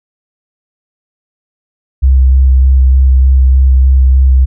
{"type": "tone with vibrato", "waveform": "sine", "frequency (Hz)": 65.5, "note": "C2", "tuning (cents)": 2, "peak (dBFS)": -3, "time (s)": [2.02, 4.46], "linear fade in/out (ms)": 20, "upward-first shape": "square", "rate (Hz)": 3.3, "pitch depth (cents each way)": 13, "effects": []}